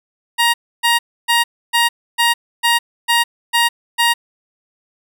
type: tone bursts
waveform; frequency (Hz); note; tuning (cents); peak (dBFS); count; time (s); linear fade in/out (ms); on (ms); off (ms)
15% pulse; 940; A#5; +14; -5; 9; 0.38-4.14; 20; 160; 290
effects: none